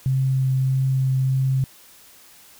sine tone with vibrato, 132.2 Hz, C3, 18 cents sharp, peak -17 dBFS, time 0.06-1.64 s, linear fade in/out 0 ms, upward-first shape triangle, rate 1.6 Hz, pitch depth 9 cents each way, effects white hiss -49 dBFS RMS until 2.59 s

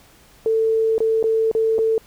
sine tone with dropouts, 445.6 Hz, A4, 22 cents sharp, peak -15 dBFS, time 0.46-1.98 s, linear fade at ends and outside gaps 1 ms, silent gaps 0.981-1.004 / 1.228-1.24 / 1.514-1.55 / 1.783-1.789 s, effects pink hiss -51 dBFS RMS until 2.06 s

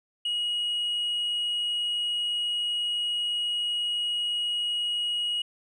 sine tone with tanh clipping, 2897 Hz, F#7, 37 cents flat, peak -26 dBFS, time 0.25-5.42 s, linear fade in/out 5 ms, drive 1 dB, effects none

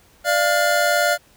square tone cluster, 592 / 691 / 1425 Hz, D5 / F5 / F6, +14 / -19 / +34 cents, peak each -21 dBFS, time 0.24-1.18 s, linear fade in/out 50 ms, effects pink hiss -54 dBFS RMS until 1.36 s

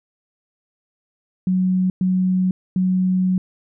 sine tone bursts at uneven times, 185 Hz, F#3, in tune, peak -15 dBFS, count 3, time 1.47-1.9 / 2.01-2.51 / 2.76-3.38 s, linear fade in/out 2 ms, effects none

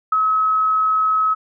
sine tone with ADSR envelope, 1283 Hz, E6, 47 cents flat, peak -11 dBFS, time 0.12-1.35 s, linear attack 6 ms, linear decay 12 ms, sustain -3 dB, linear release 23 ms, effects none

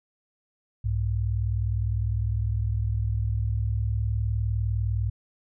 sine tone pair together, 65 / 104.74 Hz, C2 / G#2, -11 / +15 cents, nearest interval minor sixth, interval 826 cents, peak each -27 / -25 dBFS, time 0.84-5.1 s, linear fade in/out 10 ms, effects none

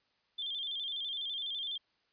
sine tone with vibrato, 3363 Hz, G#7, 21 cents sharp, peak -35 dBFS, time 0.38-1.78 s, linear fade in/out 10 ms, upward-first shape square, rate 12 Hz, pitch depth 77 cents each way, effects white hiss -74 dBFS RMS until 2.12 s + resampled to 11025 Hz

